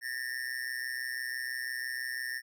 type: tone with amplitude modulation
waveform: square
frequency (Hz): 1812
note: A#6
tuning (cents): -50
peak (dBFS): -31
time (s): 0.01-2.42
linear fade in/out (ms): 50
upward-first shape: sine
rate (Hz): 126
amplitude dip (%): 90
effects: none